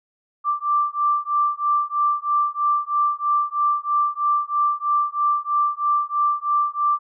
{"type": "beating tone pair", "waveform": "sine", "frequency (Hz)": [1174.7, 1177.8], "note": ["D6", "D6"], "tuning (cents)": [0, 5], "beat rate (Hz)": 3.1, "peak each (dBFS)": -21, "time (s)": [0.44, 6.99], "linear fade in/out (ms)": 50, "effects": []}